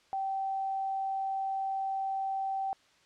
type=tone; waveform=sine; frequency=775 Hz; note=G5; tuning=20 cents flat; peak=-30 dBFS; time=0.13-2.73 s; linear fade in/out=0 ms; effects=white hiss -64 dBFS RMS until 3.05 s + low-pass 5000 Hz 12 dB/octave